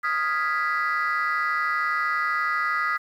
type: chord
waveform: sine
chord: F half-diminished seventh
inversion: third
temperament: equal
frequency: 1244.5 / 1396.9 / 1661.2 / 1975.5 Hz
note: Eb6 / F6 / Ab6 / Cb7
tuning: 0 / 0 / 0 / 0 cents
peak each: -24 / -28 / -29 / -26 dBFS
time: 0.03-2.98 s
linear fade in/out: 20 ms
effects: tanh soft clip ceiling -17 dBFS + 9-bit